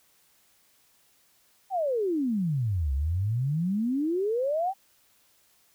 sine exponential two-way sweep, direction down then up, 801 to 65.41 to 801 Hz, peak -24 dBFS, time 1.7-4.74 s, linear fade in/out 50 ms, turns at 2.93 s, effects white hiss -64 dBFS RMS until 5.74 s

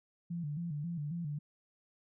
sine tone with vibrato, 158.5 Hz, D#3, 32 cents sharp, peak -35 dBFS, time 0.3-1.39 s, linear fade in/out 10 ms, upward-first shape square, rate 3.7 Hz, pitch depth 130 cents each way, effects none

